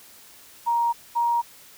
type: tone pair in turn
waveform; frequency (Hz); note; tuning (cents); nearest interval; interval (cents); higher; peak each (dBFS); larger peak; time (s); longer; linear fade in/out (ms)
sine; 939 / 942.7; A#5 / A#5; +12 / +19; unison; 7; second; -19; neither; 0.66-0.93 / 1.15-1.42; neither; 20
effects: white hiss -49 dBFS RMS until 1.77 s